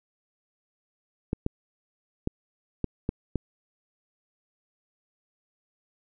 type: clicks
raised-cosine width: 3 ms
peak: -13 dBFS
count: 6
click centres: 1.331 / 1.464 / 2.274 / 2.843 / 3.091 / 3.357 s
effects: none